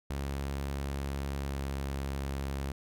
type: tone with pitch glide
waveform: sawtooth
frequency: 69.3 to 68.62 Hz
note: C#2 to C#2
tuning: 0 to -17 cents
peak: -29 dBFS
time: 0.1-2.72 s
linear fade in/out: 5 ms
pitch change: -17 cents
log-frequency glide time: 1.38-1.62 s
effects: none